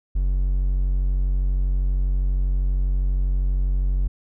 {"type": "tone", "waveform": "triangle", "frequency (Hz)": 46.25, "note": "F#1", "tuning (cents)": 0, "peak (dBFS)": -16, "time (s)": [0.15, 4.08], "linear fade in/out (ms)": 10, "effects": []}